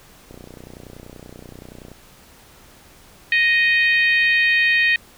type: click train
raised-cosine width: 2 ms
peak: -25 dBFS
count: 50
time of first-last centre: 0.31-1.917 s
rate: 30.5 Hz
type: harmonic tone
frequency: 622.3 Hz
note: D#5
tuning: in tune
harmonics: 3 / 4 / 5 / 6 / 7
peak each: -16 / -18 / -27 / -30 / -33 dBFS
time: 3.32-4.96 s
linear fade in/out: 2 ms
effects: pink hiss -48 dBFS RMS until 5.17 s